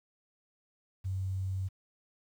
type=tone with quantisation; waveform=sine; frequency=94.8 Hz; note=F#2; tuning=43 cents sharp; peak=-31 dBFS; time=1.04-1.69 s; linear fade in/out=20 ms; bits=10; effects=none